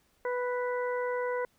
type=harmonic tone; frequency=493.9 Hz; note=B4; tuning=in tune; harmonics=1 / 2 / 3 / 4; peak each=-30 / -36 / -40 / -42 dBFS; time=0.25-1.45 s; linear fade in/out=2 ms; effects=pink hiss -69 dBFS RMS until 1.58 s